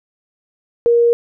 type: tone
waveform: sine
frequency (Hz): 471.1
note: A#4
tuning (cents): +18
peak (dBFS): -9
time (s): 0.86-1.13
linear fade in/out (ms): 0
effects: none